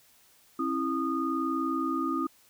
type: tone cluster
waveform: sine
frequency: 269.1 / 329.6 / 1230 Hz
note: C4 / E4 / D#6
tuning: +49 / 0 / -20 cents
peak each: -31 dBFS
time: 0.59-2.27 s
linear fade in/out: 5 ms
effects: white hiss -61 dBFS RMS until 2.49 s